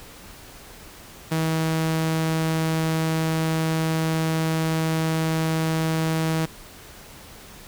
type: tone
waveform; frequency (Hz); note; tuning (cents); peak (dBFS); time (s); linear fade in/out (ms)
sawtooth; 160.5; E3; -46; -17; 1.31-6.46; 10
effects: pink hiss -44 dBFS RMS until 7.67 s